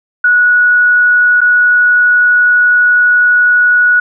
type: tone with dropouts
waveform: sine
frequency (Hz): 1464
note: F#6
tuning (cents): -19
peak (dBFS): -5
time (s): 0.24-4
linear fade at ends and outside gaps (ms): 5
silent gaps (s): 1.407-1.414
effects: none